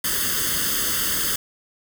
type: noise with comb filter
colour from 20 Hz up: white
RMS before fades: -23 dBFS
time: 0.04-1.36 s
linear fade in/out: 5 ms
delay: 0.62 ms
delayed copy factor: +0.9
effects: none